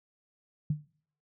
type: tone with exponential decay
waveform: sine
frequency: 150.3 Hz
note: D3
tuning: 40 cents sharp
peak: -22 dBFS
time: 0.7-0.85 s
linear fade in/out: 5 ms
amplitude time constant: 31 ms
effects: noise-tail reverb RT60 0.6 s tail -24 dB re dry